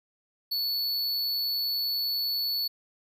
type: tone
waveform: square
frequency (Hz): 4435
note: C#8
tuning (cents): 0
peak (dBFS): -27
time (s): 0.51-2.68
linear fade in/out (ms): 10
effects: none